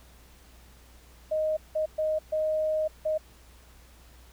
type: tone bursts at uneven times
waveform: sine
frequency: 622.3 Hz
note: D#5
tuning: in tune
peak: -24 dBFS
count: 5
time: 1.31-1.57 / 1.75-1.86 / 1.98-2.19 / 2.32-2.88 / 3.05-3.18 s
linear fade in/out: 10 ms
effects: added 60 Hz sine -53 dBFS peak until 4.32 s + pink hiss -57 dBFS RMS until 4.32 s